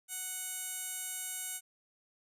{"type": "tone with band-pass filter", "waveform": "15% pulse", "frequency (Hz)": 740, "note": "F#5", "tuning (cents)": 0, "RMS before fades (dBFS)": -40, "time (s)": [0.08, 1.61], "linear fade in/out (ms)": 50, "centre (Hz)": 9800, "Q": 2.9, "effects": []}